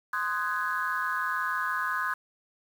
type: chord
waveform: sine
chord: Ab dominant seventh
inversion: first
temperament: just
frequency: 1038.3 / 1245.9 / 1495.1 / 1661.2 Hz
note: C6 / Eb6 / Gb6 / Ab6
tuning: -14 / +2 / +18 / 0 cents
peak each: -32 dBFS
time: 0.13-2.14 s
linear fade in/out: 5 ms
effects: tanh soft clip ceiling -18 dBFS + 8-bit